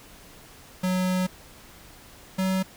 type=tone pair in turn; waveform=square; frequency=184.2 / 188.61 Hz; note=F#3 / F#3; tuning=-7 / +33 cents; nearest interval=unison; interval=40 cents; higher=second; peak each=-23 dBFS; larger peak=neither; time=0.83-1.27 / 2.38-2.63 s; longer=first; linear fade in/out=10 ms; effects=pink hiss -49 dBFS RMS until 2.76 s